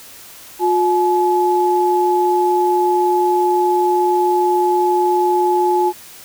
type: tone pair together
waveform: sine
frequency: 357.5 / 854 Hz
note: F4 / G#5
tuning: +41 / +48 cents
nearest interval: octave + minor third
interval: 1507 cents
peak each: -15 dBFS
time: 0.59-5.93 s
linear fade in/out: 50 ms
effects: white hiss -39 dBFS RMS until 6.24 s